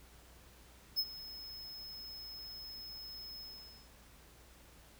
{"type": "tone with ADSR envelope", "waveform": "square", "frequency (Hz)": 5180, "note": "E8", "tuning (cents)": -31, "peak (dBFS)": -29, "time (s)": [0.96, 3.9], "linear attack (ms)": 30, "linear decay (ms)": 52, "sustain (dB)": -17, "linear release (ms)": 510, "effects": ["added 60 Hz sine -61 dBFS peak until 4.99 s", "pink hiss -61 dBFS RMS until 4.99 s"]}